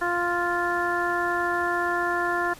harmonic tone, 349.2 Hz, F4, in tune, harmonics 1 / 2 / 3 / 4 / 5, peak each -29 / -29 / -29 / -29 / -29 dBFS, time 0.01-2.54 s, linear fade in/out 10 ms, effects pink hiss -46 dBFS RMS until 2.59 s + resampled to 32000 Hz

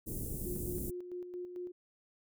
pink band-stop noise, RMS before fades -39 dBFS, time 0.06-0.91 s, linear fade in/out 20 ms, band 380 to 9200 Hz, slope 24 dB/octave
sine tone with tremolo, 357.6 Hz, F4, 41 cents sharp, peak -38 dBFS, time 0.45-1.72 s, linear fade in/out 10 ms, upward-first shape square, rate 4.5 Hz, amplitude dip 50%
effects none

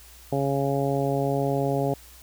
harmonic tone, 138.59 Hz, C#3, in tune, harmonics 1 / 2 / 3 / 4 / 5 / 6, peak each -27 / -29 / -28 / -29 / -30 / -35 dBFS, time 0.32-1.94 s, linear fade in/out 5 ms, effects added 60 Hz sine -50 dBFS peak until 2.22 s + white hiss -50 dBFS RMS until 2.22 s

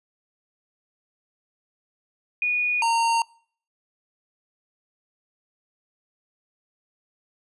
sine / square tone pair in turn, 2458 / 920.7 Hz, D#7 / A#5, -22 / -22 cents, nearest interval octave + perfect fourth, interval 1700 cents, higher first, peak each -20 dBFS, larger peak neither, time 2.42-2.82 / 2.82-3.22 s, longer neither, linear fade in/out 2 ms, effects noise-tail reverb RT60 0.5 s tail -24 dB re dry + resampled to 24000 Hz

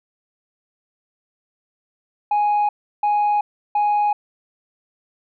sine tone bursts, 830.6 Hz, G#5, in tune, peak -13 dBFS, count 3, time 2.31-4.13 s, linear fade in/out 5 ms, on 380 ms, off 340 ms, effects tanh soft clip ceiling -14 dBFS

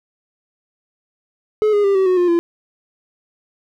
triangle tone with pitch steps, 427.3 / 411.6 / 396.4 / 381.8 / 367.7 / 354.2 / 341.1 Hz, G#4 / G#4 / G4 / G4 / F#4 / F4 / F4, +49 / -16 / +19 / -46 / -11 / +24 / -41 cents, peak -10 dBFS, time 1.62-2.39 s, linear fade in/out 0 ms, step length 110 ms, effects none

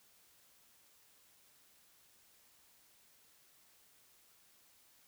silence, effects white hiss -67 dBFS RMS until 5.07 s

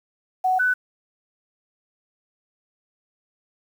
sine tone pair in turn, 744 / 1496.2 Hz, F#5 / F#6, +9 / +19 cents, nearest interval octave, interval 1210 cents, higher second, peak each -17 dBFS, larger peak neither, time 0.44-0.59 / 0.59-0.74 s, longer neither, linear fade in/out 10 ms, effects 8-bit

